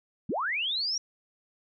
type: linear sweep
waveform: sine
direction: up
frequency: 138.4 to 5730 Hz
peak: -27 dBFS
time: 0.29-0.98 s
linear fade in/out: 5 ms
effects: none